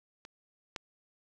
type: clicks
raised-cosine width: 0.2 ms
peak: -30 / -19 dBFS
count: 2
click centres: 0.251 / 0.762 s
effects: none